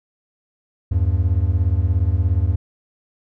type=beating tone pair; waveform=triangle; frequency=79.7 / 96.7 Hz; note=D#2 / G2; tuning=+42 / -23 cents; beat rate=17 Hz; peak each=-16 dBFS; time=0.91-2.56 s; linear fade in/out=10 ms; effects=none